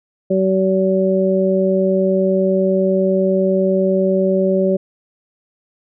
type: harmonic tone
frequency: 190 Hz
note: F#3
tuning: 46 cents sharp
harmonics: 1 / 2 / 3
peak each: -17 / -17 / -17 dBFS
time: 0.3-4.77 s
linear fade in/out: 10 ms
effects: none